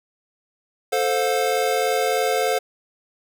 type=chord; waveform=square; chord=F major; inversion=first; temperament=equal with one note detuned; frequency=440 / 523.3 / 714.4 Hz; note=A4 / C5 / F5; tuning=0 / 0 / +39 cents; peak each=-24 dBFS; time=0.92-2.59 s; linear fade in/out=10 ms; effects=none